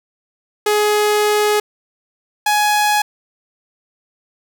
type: tone pair in turn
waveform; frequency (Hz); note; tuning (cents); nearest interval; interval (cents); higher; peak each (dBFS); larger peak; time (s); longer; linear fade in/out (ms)
sawtooth; 419.6 / 837.5; G#4 / G#5; +18 / +14; octave; 1196; second; -9; neither; 0.66-1.6 / 2.46-3.02; first; 5
effects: none